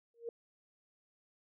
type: tone with exponential growth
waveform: sine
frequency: 466.2 Hz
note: A#4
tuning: in tune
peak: -34 dBFS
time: 0.14-0.29 s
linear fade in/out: 2 ms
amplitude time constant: 32 ms
effects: none